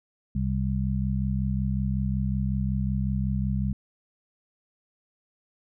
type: harmonic tone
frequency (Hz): 65.41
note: C2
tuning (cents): 0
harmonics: 1 / 2 / 3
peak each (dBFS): -28 / -28 / -28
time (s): 0.35-3.73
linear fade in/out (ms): 5
effects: none